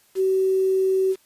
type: tone with quantisation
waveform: sine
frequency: 380 Hz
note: F#4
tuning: 46 cents sharp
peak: -17 dBFS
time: 0.15-1.16 s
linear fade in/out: 50 ms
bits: 7
effects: white hiss -59 dBFS RMS until 1.25 s + resampled to 32000 Hz